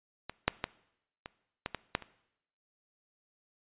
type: clicks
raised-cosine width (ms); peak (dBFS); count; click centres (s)
0.3; -22 / -8 / -14 / -24 / -17 / -18 / -11 / -29; 8; 0.296 / 0.48 / 0.641 / 1.259 / 1.661 / 1.747 / 1.951 / 2.023
effects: noise-tail reverb RT60 0.8 s tail -20 dB re dry + resampled to 8000 Hz